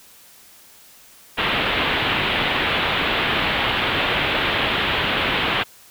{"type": "low-pass noise", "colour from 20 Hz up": "white", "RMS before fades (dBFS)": -21, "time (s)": [1.37, 5.64], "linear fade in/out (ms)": 20, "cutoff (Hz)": 3500, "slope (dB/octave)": 48, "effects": ["white hiss -48 dBFS RMS until 5.9 s"]}